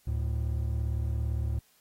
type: tone pair together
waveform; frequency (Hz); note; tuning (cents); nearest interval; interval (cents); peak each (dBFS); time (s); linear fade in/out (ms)
triangle; 72.34 / 110; D2 / A2; -26 / 0; perfect fifth; 726; -27 / -30; 0.07-1.59; 5
effects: white hiss -65 dBFS RMS until 1.8 s + AAC 48 kbps